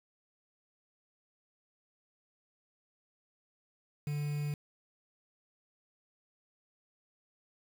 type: tone with quantisation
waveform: triangle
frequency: 146.9 Hz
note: D3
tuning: 1 cent sharp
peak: -30 dBFS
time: 4.07-4.54 s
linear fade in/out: 2 ms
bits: 8
effects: none